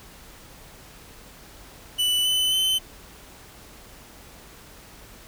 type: tone with pitch steps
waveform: 45% pulse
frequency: 2977 / 3017 / 3057 Hz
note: F#7 / F#7 / G7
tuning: +10 / +33 / -44 cents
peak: -20 dBFS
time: 1.98-2.79 s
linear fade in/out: 20 ms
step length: 270 ms
effects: added 50 Hz sine -55 dBFS peak until 5.27 s + pink hiss -47 dBFS RMS until 5.27 s